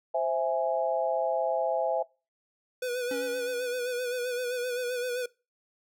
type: chord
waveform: sine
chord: C augmented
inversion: none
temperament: equal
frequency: 523.3 / 659.3 / 830.6 Hz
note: C5 / E5 / G#5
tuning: 0 / 0 / 0 cents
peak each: -30 / -27 / -31 dBFS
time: 0.14-2.03 s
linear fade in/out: 10 ms
type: tone with vibrato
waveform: square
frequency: 493.9 Hz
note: B4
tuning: in tune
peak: -30 dBFS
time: 2.82-5.26 s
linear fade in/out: 5 ms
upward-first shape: sine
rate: 7.7 Hz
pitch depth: 45 cents each way
type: tone with exponential decay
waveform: square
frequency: 277.2 Hz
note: C#4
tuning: in tune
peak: -34 dBFS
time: 3.11-4.03 s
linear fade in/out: 2 ms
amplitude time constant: 200 ms
effects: noise-tail reverb RT60 0.3 s tail -23 dB re dry